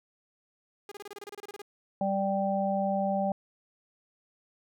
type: tone bursts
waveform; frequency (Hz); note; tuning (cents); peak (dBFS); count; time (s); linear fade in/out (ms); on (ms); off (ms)
sawtooth; 408.3; G#4; -29; -36; 14; 0.89-1.618; 2; 26; 28
type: harmonic tone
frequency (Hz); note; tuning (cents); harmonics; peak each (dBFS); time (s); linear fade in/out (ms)
195.9; G3; -1; 1 / 3 / 4; -30 / -30 / -30; 2.01-3.32; 2
effects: none